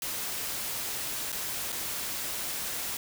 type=noise with dropouts; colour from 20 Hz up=white; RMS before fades=-34 dBFS; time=0.02-2.97 s; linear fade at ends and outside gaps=2 ms; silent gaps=1.32-1.326 / 1.721-1.725 s; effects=none